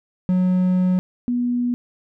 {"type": "tone pair in turn", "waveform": ["triangle", "sine"], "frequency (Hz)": [183.1, 243.6], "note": ["F#3", "B3"], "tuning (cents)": [-18, -24], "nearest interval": "perfect fourth", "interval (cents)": 494, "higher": "second", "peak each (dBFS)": [-13, -18], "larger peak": "first", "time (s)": [[0.29, 0.99], [1.28, 1.74]], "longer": "first", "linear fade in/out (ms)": 0, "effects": []}